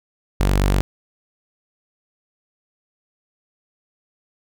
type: tone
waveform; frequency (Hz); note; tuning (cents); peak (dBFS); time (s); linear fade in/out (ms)
sawtooth; 48.09; G1; -32; -11; 0.4-0.81; 0
effects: none